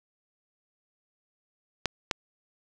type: clicks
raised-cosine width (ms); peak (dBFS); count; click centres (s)
0.2; -8; 2; 1.857 / 2.112
effects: none